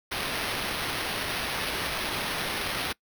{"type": "noise with sample-and-hold", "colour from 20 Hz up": "white", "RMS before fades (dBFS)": -31, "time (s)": [0.11, 2.93], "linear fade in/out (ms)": 10, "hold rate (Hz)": 7350, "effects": ["noise-tail reverb RT60 0.1 s tail -23 dB re dry"]}